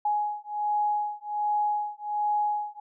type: beating tone pair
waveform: sine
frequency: 835 / 836.3 Hz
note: G#5 / G#5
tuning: +9 / +12 cents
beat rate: 1.3 Hz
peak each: -28 dBFS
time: 0.05-2.8 s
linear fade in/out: 5 ms
effects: none